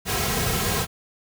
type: noise with comb filter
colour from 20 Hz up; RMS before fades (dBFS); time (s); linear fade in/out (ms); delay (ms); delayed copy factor
pink; -24; 0.05-0.87; 50; 3.4; -0.8
effects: none